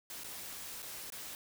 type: noise with dropouts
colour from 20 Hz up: white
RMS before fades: -45 dBFS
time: 0.1-1.35 s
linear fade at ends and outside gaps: 1 ms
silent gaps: 0.236-0.243 / 0.822-0.827 / 1.102-1.122 s
effects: none